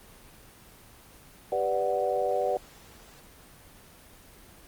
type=chord; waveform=sine; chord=G major seventh; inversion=none; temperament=equal; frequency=392 / 493.9 / 587.3 / 740 Hz; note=G4 / B4 / D5 / F#5; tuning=0 / 0 / 0 / 0 cents; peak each=-33 / -29 / -29 / -30 dBFS; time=1.52-2.57 s; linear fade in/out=2 ms; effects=pink hiss -52 dBFS RMS until 4.67 s + Opus 24 kbps